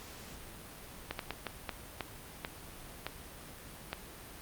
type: slowing click train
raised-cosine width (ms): 0.3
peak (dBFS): -19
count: 9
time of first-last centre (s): 1.11-3.93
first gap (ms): 82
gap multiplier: 1.4
effects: pink hiss -49 dBFS RMS until 4.41 s + Opus 48 kbps